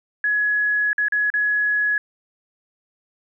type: tone with dropouts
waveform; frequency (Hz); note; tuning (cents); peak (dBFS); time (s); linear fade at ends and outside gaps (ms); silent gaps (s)
sine; 1684; G#6; +24; -17; 0.24-1.98; 2; 0.931-0.981 / 1.084-1.122 / 1.302-1.339
effects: none